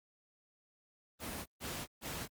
pink noise bursts, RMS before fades -41 dBFS, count 3, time 1.19-2.28 s, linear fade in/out 50 ms, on 270 ms, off 140 ms, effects high-pass 60 Hz 12 dB/octave + Opus 24 kbps

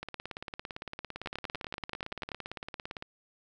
two click trains, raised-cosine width 0.3 ms, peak -19 / -22 dBFS, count 12 / 54, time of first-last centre 1.26-2.318 / 0.03-3.024 s, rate 10.4 / 17.7 Hz, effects none

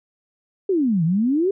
sine exponential two-way sweep, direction down then up, 406.9 to 155.56 to 406.9 Hz, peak -16 dBFS, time 0.69-1.51 s, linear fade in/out 5 ms, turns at 1.04 s, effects none

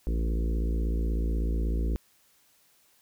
harmonic tone with a mistuned harmonic, 56.3 Hz, A1, 40 cents sharp, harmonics 1 / 3 / 4 / 5 / 6 / 7 / 8 / 9, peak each -25 / -38 / -40 / -40 / -41 / -44 / -46 / -49 dBFS, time 0.07-1.96 s, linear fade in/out 0 ms, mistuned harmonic 9, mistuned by -26 cents, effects white hiss -64 dBFS RMS until 3.01 s

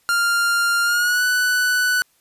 45% pulse tone with pitch glide, 1396.9 to 1488.5 Hz, F6 to F#6, 0 to +10 cents, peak -16 dBFS, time 0.09-2.02 s, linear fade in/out 0 ms, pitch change +110 cents, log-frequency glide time 0.83-1.24 s, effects white hiss -61 dBFS RMS until 2.2 s + resampled to 32000 Hz

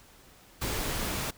pink noise, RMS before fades -32 dBFS, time 0.61-1.31 s, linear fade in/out 10 ms, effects pink hiss -56 dBFS RMS until 1.37 s

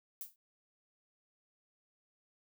violet noise with exponential decay, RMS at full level -39 dBFS, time 0.21-0.36 s, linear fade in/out 1 ms, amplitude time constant 32 ms, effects none

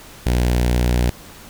sawtooth tone with notch filter, 60.7 Hz, B1, 29 cents flat, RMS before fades -17 dBFS, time 0.26-1.1 s, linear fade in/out 5 ms, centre 1200 Hz, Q 2, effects pink hiss -41 dBFS RMS until 1.49 s

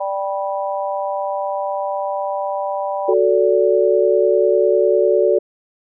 harmonic tone, 196 Hz, G3, in tune, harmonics 3 / 4 / 5, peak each -22 / -24 / -26 dBFS, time 0-3.14 s, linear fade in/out 10 ms
sine chord, D major, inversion first, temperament equal with one note detuned, 370 / 440 / 575.9 Hz, F#4 / A4 / D5, 0 / 0 / -34 cents, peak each -16 dBFS, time 3.08-5.39 s, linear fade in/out 10 ms
effects none

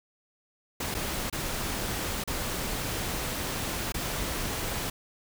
pink noise with dropouts, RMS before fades -32 dBFS, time 0.8-4.9 s, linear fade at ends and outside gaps 5 ms, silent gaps 0.944-0.948 / 1.3-1.326 / 2.239-2.275 / 3.922-3.942 s, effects none

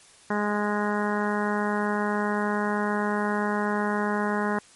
harmonic tone, 207.7 Hz, G#3, in tune, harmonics 1 / 2 / 3 / 4 / 5 / 6 / 7 / 8 / 9, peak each -27 / -30 / -34 / -32 / -32 / -38 / -34 / -36 / -37 dBFS, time 0.3-4.59 s, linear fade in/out 5 ms, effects white hiss -53 dBFS RMS until 4.75 s + MP3 48 kbps

